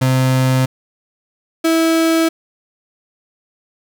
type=tone pair in turn; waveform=35% pulse; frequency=130 / 326.4 Hz; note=C3 / E4; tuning=-11 / -17 cents; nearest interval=octave + major third; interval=1594 cents; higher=second; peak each=-10 / -10 dBFS; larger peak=neither; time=0.01-0.66 / 1.64-2.29 s; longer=neither; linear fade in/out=10 ms; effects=none